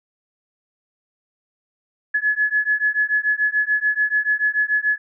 sine beating tone pair, 1700 / 1706.9 Hz, G#6 / G#6, +40 / +47 cents, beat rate 6.9 Hz, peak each -20 dBFS, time 2.14-4.98 s, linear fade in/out 10 ms, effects none

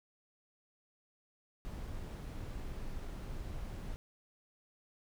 brown noise with dropouts, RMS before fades -42 dBFS, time 1.65-3.96 s, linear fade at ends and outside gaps 0 ms, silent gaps 1.872-1.875 s, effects none

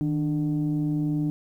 sine tone pair together, 155.56 / 296.2 Hz, D#3 / D4, 0 / +15 cents, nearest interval major seventh, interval 1115 cents, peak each -24 dBFS, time 0.01-1.3 s, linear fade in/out 0 ms, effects tanh soft clip ceiling -18 dBFS + 10-bit

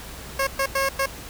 15% pulse tone bursts at uneven times, 543 Hz, C#5, 36 cents flat, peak -14 dBFS, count 4, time 0.39-0.47 / 0.59-0.66 / 0.75-0.89 / 0.99-1.06 s, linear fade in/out 5 ms, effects added 60 Hz sine -42 dBFS peak until 1.29 s + pink hiss -39 dBFS RMS until 1.29 s

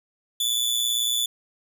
sawtooth tone with amplitude modulation, 3474 Hz, A7, 23 cents flat, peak -16 dBFS, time 0.4-1.26 s, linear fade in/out 5 ms, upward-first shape sine, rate 118 Hz, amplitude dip 60%, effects none

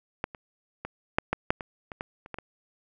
clicks, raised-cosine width 0.5 ms, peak -13 / -26 / -19 / -6 / -10 / -6 / -20 / -23 / -17 / -29 / -20 / -22 dBFS, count 12, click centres 0.241 / 0.348 / 0.85 / 1.185 / 1.33 / 1.505 / 1.608 / 1.918 / 2.009 / 2.261 / 2.343 / 2.386 s, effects none

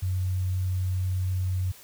sine tone, 92.5 Hz, F#2, in tune, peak -24 dBFS, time 0.02-1.72 s, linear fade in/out 10 ms, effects white hiss -50 dBFS RMS until 1.83 s

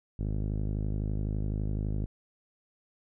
5% pulse tone with low-pass filter, 51.91 Hz, G#1, in tune, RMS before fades -31 dBFS, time 0.19-2.06 s, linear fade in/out 5 ms, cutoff 140 Hz, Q 0.5, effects none

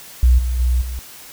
sine tone with level steps, 61.74 Hz, B1, in tune, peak -8 / -17 / -13 / -23 dBFS, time 0.23-0.99 s, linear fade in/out 0 ms, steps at 0.38 / 0.59 / 0.81 s, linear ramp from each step 10 ms, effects white hiss -39 dBFS RMS until 1.32 s

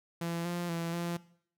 sawtooth tone with pitch steps, 169 / 174.2 / 167.8 / 171.7 Hz, E3 / F3 / E3 / F3, +43 / -4 / +31 / -29 cents, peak -29 dBFS, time 0.21-1.17 s, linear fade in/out 5 ms, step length 240 ms, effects noise-tail reverb RT60 0.6 s tail -19 dB re dry

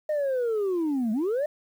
sine linear two-way sweep, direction down then up, 618 to 207.7 to 618 Hz, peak -21 dBFS, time 0.09-1.46 s, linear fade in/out 5 ms, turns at 1.12 s, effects tanh soft clip ceiling -22 dBFS + 9-bit

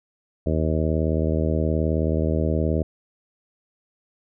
harmonic tone, 78.9 Hz, D#2, 25 cents sharp, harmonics 1 / 2 / 3 / 4 / 5 / 6 / 7 / 8, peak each -23 / -26 / -28 / -29 / -30 / -31 / -31 / -32 dBFS, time 0.46-2.83 s, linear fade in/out 5 ms, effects none

